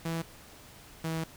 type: tone pair in turn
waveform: sawtooth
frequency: 164.81 / 161.89 Hz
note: E3 / E3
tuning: 0 / -31 cents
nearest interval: unison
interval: 31 cents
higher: first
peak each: -27 dBFS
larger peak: neither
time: 0.05-0.22 / 1.04-1.24 s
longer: second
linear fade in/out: 5 ms
effects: pink hiss -52 dBFS RMS until 1.36 s